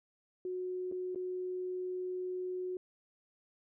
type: tone with dropouts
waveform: sine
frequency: 366.1 Hz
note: F#4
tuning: 18 cents flat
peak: -35 dBFS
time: 0.45-2.77 s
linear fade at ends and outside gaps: 2 ms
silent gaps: 0.915-0.922 / 1.148-1.158 s
effects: none